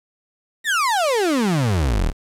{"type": "exponential sweep", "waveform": "35% pulse", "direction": "down", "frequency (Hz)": [1927, 32.7], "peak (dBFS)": -15, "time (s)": [0.64, 2.13], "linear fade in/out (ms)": 50, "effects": ["low-pass 11000 Hz 12 dB/octave", "8-bit"]}